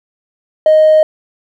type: tone with hard clipping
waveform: sine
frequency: 622.3 Hz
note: D#5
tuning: in tune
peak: -5 dBFS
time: 0.66-1.03 s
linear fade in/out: 2 ms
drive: 1 dB
effects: none